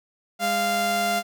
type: tone pair together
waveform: sawtooth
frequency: 204.3 / 694.6 Hz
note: G#3 / F5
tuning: -28 / -10 cents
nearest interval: octave + major sixth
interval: 2118 cents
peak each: -26 / -18 dBFS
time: 0.39-1.23 s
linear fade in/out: 50 ms
effects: none